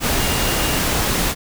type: tone in noise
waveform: sine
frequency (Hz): 2825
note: F7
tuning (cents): +19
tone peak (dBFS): -29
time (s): 0.18-0.8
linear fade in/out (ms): 50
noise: pink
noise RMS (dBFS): -19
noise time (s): 0-1.35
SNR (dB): -13
effects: none